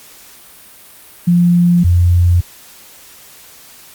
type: tone pair in turn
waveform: sine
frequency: 174.61 / 87.61 Hz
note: F3 / F2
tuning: 0 / +6 cents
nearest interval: octave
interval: 1194 cents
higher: first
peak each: -7 dBFS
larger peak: neither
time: 1.27-1.84 / 1.84-2.41 s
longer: neither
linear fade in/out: 10 ms
effects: white hiss -40 dBFS RMS until 3.94 s + Opus 48 kbps